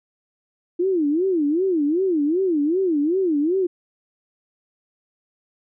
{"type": "tone with vibrato", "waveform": "sine", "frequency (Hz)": 332.8, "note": "E4", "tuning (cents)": 17, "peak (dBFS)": -17, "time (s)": [0.79, 3.67], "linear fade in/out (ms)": 10, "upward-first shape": "sine", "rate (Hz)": 2.6, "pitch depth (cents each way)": 260, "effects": []}